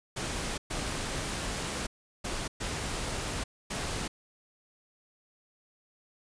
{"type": "noise bursts at uneven times", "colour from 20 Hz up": "pink", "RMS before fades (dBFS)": -34, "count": 5, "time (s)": [[0.16, 0.58], [0.7, 1.87], [2.24, 2.48], [2.6, 3.44], [3.7, 4.08]], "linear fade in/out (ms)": 10, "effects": ["resampled to 22050 Hz"]}